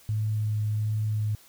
sine tone with vibrato, 107.1 Hz, A2, 46 cents flat, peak -24 dBFS, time 0.09-1.35 s, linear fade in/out 0 ms, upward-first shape sine, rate 1.4 Hz, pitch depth 11 cents each way, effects white hiss -55 dBFS RMS until 1.48 s

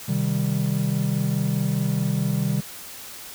triangle chord, C minor, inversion none, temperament equal, 130.81 / 155.56 / 196 Hz, C3 / Eb3 / G3, 0 / 0 / 0 cents, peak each -23 dBFS, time 0.08-2.61 s, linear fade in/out 10 ms, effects white hiss -39 dBFS RMS until 3.34 s

